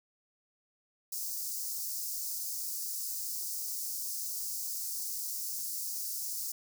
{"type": "high-pass noise", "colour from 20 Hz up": "white", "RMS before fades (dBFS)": -37, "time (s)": [1.12, 6.52], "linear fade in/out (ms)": 5, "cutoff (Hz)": 4800, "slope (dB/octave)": 48, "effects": []}